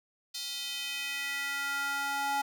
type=tone with high-pass filter sweep; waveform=square; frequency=280 Hz; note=C#4; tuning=18 cents sharp; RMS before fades=-34 dBFS; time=0.34-2.42 s; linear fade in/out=10 ms; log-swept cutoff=4200 to 860 Hz; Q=2.6; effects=none